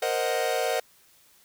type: chord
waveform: 45% pulse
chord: C half-diminished seventh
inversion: third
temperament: equal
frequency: 466.2 / 523.3 / 622.3 / 740 Hz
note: Bb4 / C5 / Eb5 / Gb5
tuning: 0 / 0 / 0 / 0 cents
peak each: -30 dBFS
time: 0.02-0.8 s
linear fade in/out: 5 ms
effects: white hiss -59 dBFS RMS until 1.44 s